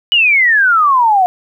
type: exponential sweep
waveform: sine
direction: down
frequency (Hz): 2983 to 710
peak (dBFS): -7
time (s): 0.12-1.26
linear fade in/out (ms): 0
effects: 8-bit